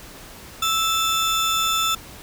35% pulse tone pair together, 1318.5 / 3531 Hz, E6 / A7, 0 / +5 cents, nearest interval octave + perfect fourth, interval 1705 cents, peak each -20 dBFS, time 0.62-1.95 s, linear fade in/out 5 ms, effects pink hiss -41 dBFS RMS until 2.22 s

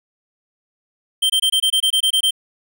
square tone bursts, 3136 Hz, G7, in tune, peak -14 dBFS, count 11, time 1.22-2.308 s, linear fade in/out 10 ms, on 78 ms, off 23 ms, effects none

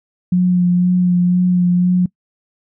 sine tone with vibrato, 179 Hz, F3, 43 cents sharp, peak -10 dBFS, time 0.32-2.06 s, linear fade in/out 5 ms, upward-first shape sine, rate 2 Hz, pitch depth 19 cents each way, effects noise-tail reverb RT60 0.1 s tail -23 dB re dry

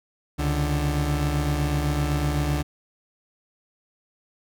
30% pulse tone pair together, 69.76 / 147.4 Hz, C#2 / D3, +12 / +7 cents, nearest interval octave + minor second, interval 1295 cents, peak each -22 dBFS, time 0.38-2.63 s, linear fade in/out 20 ms, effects none

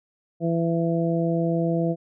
harmonic tone, 167 Hz, E3, 23 cents sharp, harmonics 1 / 2 / 3 / 4, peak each -23 / -26 / -28 / -29 dBFS, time 0.4-1.96 s, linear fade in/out 50 ms, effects none

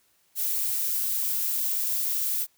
violet noise, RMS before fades -27 dBFS, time 0.35-2.47 s, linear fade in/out 50 ms, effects white hiss -66 dBFS RMS until 2.57 s

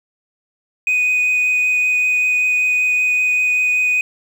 sine tone with vibrato, 2491 Hz, D#7, 1 cent sharp, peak -11 dBFS, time 0.87-4.01 s, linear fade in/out 2 ms, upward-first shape triangle, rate 5.2 Hz, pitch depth 10 cents each way, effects tanh soft clip ceiling -12 dBFS + 7-bit

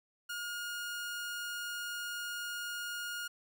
sawtooth tone, 1428 Hz, F6, 38 cents sharp, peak -34 dBFS, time 0.29-3.28 s, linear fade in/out 10 ms, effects none

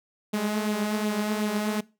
sawtooth tone with flanger, 211.2 Hz, G#3, 29 cents sharp, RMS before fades -27 dBFS, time 0.33-1.81 s, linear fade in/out 10 ms, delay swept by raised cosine 0.27 to 6.27 ms, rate 2.7 Hz, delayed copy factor +0.5, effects noise-tail reverb RT60 0.3 s tail -22 dB re dry

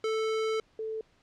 square / sine tone pair in turn, 440 / 440 Hz, A4 / A4, 0 / 0 cents, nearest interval unison, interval 0 cents, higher neither, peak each -28 / -32 dBFS, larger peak first, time 0.04-0.6 / 0.79-1.01 s, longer first, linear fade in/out 2 ms, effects pink hiss -66 dBFS RMS until 1.22 s + low-pass 5000 Hz 12 dB/octave

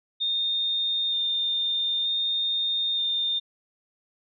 sine tone with vibrato, 3639 Hz, A#7, 42 cents flat, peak -23 dBFS, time 0.2-3.4 s, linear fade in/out 20 ms, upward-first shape square, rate 0.54 Hz, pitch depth 8 cents each way, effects none

